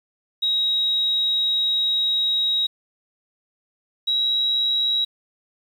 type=tone pair in turn; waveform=sine; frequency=3810 / 3859 Hz; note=A#7 / B7; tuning=+37 / -41 cents; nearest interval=unison; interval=22 cents; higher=second; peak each=-18 dBFS; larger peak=neither; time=0.42-2.67 / 4.07-5.05 s; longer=first; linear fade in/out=10 ms; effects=8-bit